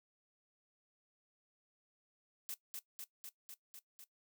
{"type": "noise with echo", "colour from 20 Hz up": "blue", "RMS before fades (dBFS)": -43, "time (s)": [2.49, 2.54], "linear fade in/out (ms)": 0, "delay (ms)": 250, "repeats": 6, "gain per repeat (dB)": -2, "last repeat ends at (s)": 4.04, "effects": ["noise-tail reverb RT60 0.1 s tail -17 dB re dry"]}